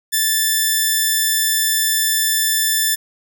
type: tone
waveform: 5% pulse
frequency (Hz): 1760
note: A6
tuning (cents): 0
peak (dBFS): -4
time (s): 0.12-2.96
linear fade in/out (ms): 20
effects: none